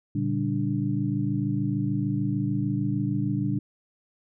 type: tone cluster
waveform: sine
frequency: 116.3 / 142.9 / 196.6 / 293.5 Hz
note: A#2 / D3 / G3 / D4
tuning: -4 / -47 / +5 / -1 cents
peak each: -29 dBFS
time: 0.15-3.59 s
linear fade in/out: 5 ms
effects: none